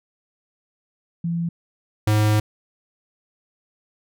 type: tone pair in turn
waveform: sine / square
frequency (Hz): 169.1 / 106.53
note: E3 / G#2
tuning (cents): +44 / +45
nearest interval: minor sixth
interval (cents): 799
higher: first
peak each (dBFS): -21 / -16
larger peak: second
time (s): 1.24-1.49 / 2.07-2.4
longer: second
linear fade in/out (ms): 5
effects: none

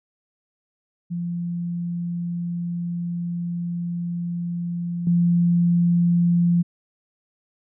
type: tone with level steps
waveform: sine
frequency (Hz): 172.8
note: F3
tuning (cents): -18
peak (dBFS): -24 / -15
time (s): 1.1-6.63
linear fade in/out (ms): 20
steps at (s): 5.07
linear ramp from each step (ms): 2
effects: none

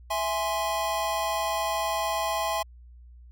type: chord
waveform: square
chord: E augmented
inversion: none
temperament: equal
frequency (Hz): 659.3 / 830.6 / 1046.5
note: E5 / G#5 / B#5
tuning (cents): 0 / 0 / 0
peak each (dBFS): -31 / -31 / -31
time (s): 0.1-2.63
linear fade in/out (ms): 10
effects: added 60 Hz sine -46 dBFS peak until 3.31 s

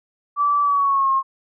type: tone with pitch glide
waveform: sine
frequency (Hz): 1158 to 1074.2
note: D6 to C6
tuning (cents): -25 to +45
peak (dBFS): -15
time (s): 0.36-1.23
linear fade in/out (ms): 50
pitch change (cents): -130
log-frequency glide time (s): 0.62-1.11
effects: none

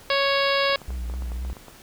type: harmonic tone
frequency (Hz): 554.4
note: C#5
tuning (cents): 0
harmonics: 1 / 2 / 3 / 4 / 5 / 6 / 7 / 8 / 9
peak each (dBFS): -23 / -26 / -28 / -29 / -30 / -31 / -31 / -32 / -33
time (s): 0.1-0.76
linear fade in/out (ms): 2
type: clicks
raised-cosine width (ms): 1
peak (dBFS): -27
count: 12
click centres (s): 0.697 / 0.727 / 0.817 / 0.905 / 1.099 / 1.139 / 1.222 / 1.319 / 1.45 / 1.5 / 1.568 / 1.683
type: tone with vibrato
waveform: triangle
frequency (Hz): 61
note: B1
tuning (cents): -21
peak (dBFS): -25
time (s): 0.88-1.53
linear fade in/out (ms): 0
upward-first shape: sine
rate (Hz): 4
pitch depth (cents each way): 65
effects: pink hiss -48 dBFS RMS until 1.82 s

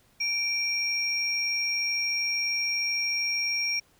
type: tone pair together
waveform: sine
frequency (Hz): 2349 / 5587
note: D7 / F8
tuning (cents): 0 / 0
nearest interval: octave + minor third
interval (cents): 1500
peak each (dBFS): -27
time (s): 0.2-3.8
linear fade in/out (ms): 10
effects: tanh soft clip ceiling -19 dBFS + pink hiss -63 dBFS RMS until 3.99 s

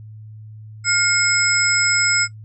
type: tone cluster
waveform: sine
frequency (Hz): 1413 / 2153 / 5140 / 7770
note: F6 / C7 / E8 / B8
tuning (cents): +20 / +49 / -45 / -29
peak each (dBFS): -20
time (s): 0.84-2.28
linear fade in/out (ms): 50
effects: noise-tail reverb RT60 0.1 s tail -19 dB re dry + added 108 Hz sine -35 dBFS peak until 2.44 s

